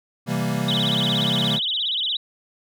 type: chord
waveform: square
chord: C dominant seventh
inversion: none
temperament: equal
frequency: 130.81 / 164.81 / 196 / 233.1 Hz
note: C3 / E3 / G3 / Bb3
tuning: 0 / 0 / 0 / 0 cents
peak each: -28 dBFS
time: 0.26-1.6 s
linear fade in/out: 50 ms
type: tone with vibrato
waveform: sine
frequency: 3407 Hz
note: G#7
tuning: 44 cents sharp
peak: -21 dBFS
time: 0.68-2.17 s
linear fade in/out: 5 ms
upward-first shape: sine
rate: 17 Hz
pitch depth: 240 cents each way
effects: none